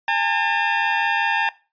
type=tone pair together; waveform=20% pulse; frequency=813.8 / 899 Hz; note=G#5 / A5; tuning=-35 / +37 cents; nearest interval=major second; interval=172 cents; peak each=-17 / -15 dBFS; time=0.08-1.49 s; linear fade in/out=2 ms; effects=noise-tail reverb RT60 0.3 s tail -19 dB re dry + resampled to 11025 Hz